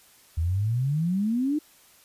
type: exponential sweep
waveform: sine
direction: up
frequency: 77.6 to 311.1 Hz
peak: -22 dBFS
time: 0.37-1.59 s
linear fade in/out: 10 ms
effects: white hiss -56 dBFS RMS until 2.04 s + resampled to 32000 Hz